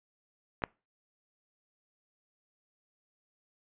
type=clicks; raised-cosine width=0.5 ms; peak=-30 / -12 dBFS; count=2; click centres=0.621 / 0.638 s; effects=noise-tail reverb RT60 0.3 s tail -26 dB re dry + resampled to 8000 Hz